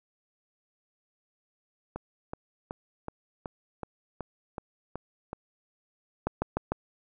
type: two click trains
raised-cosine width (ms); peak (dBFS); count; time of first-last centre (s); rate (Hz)
1; -21 / -13; 10 / 4; 1.96-5.331 / 6.27-6.72; 2.67 / 6.67
effects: none